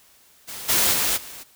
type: noise with level steps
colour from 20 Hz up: white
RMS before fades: -35 / -19 / -22 / -39 dBFS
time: 0.47-1.44 s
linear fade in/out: 20 ms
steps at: 0.68 / 0.92 / 1.16 s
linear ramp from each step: 20 ms
effects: white hiss -55 dBFS RMS until 1.55 s